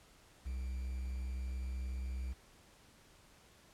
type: tone with quantisation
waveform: triangle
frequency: 63.8 Hz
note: C2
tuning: 43 cents flat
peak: -35 dBFS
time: 0.45-2.34 s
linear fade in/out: 20 ms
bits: 10
effects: pink hiss -63 dBFS RMS until 3.73 s + low-pass 11000 Hz 12 dB/octave